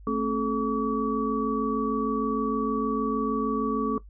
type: tone cluster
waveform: sine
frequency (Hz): 221.2 / 267.7 / 431 / 1140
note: A3 / C4 / A4 / C#6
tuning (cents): +9 / +40 / -36 / +48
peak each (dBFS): -29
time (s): 0.07-3.98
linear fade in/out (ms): 2
effects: noise-tail reverb RT60 0.1 s tail -17 dB re dry + added 50 Hz sine -44 dBFS peak until 4.09 s